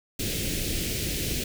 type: band-stop noise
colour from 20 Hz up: pink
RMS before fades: -29 dBFS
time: 0.19-1.44 s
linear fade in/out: 5 ms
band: 470 to 2200 Hz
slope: 24 dB/octave
effects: none